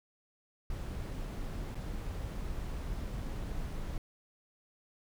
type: noise with dropouts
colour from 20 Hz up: brown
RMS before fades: -38 dBFS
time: 0.7-3.98 s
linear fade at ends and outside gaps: 2 ms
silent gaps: 1.747-1.753 s
effects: none